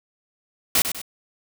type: noise with echo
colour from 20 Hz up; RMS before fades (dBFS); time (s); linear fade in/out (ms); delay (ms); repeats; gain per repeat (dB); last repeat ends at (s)
white; -18; 0.75-0.82; 2; 98; 2; -8; 1.016
effects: none